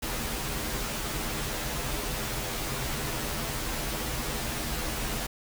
pink noise with comb filter, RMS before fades -32 dBFS, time 0.02-5.27 s, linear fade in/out 10 ms, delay 11 ms, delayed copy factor -0.8, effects none

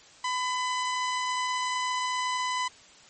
sawtooth tone, 1004 Hz, B5, 28 cents sharp, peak -23 dBFS, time 0.24-2.68 s, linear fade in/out 5 ms, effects white hiss -53 dBFS RMS until 3.09 s + MP3 32 kbps

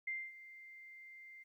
sine tone with ADSR envelope, 2093 Hz, C7, in tune, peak -36 dBFS, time 0.07-1.44 s, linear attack 7 ms, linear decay 240 ms, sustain -16 dB, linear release 19 ms, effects 13-bit

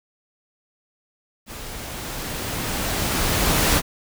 pink noise with level ramp, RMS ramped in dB -36 to -17 dBFS, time 1.46-3.82 s, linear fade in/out 50 ms, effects none

